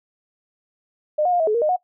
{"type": "tone with pitch steps", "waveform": "sine", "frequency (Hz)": [606, 720, 705, 643, 427.5, 469.3, 611, 729], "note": ["D#5", "F#5", "F5", "E5", "A4", "A#4", "D#5", "F#5"], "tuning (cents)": [-46, -47, 16, -43, -50, 12, -32, -26], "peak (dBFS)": -16, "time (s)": [1.18, 1.764], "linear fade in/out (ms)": 10, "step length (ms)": 73, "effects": ["noise-tail reverb RT60 0.1 s tail -20 dB re dry"]}